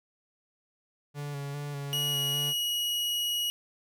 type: tone with vibrato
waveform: 45% pulse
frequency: 143 Hz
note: D3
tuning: 46 cents flat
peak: -34 dBFS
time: 1.14-2.54 s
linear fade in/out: 50 ms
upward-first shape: square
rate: 2.5 Hz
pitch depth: 23 cents each way
type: tone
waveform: 40% pulse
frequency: 2905 Hz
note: F#7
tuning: 32 cents flat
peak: -27 dBFS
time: 1.93-3.5 s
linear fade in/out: 0 ms
effects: none